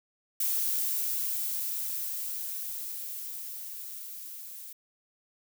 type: noise with level ramp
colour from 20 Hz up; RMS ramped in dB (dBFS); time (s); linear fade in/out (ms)
violet; -28 to -44; 0.4-4.73; 5
effects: none